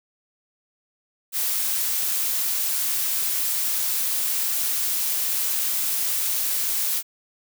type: noise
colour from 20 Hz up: blue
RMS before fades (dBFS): -24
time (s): 1.32-7.03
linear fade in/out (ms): 50
effects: none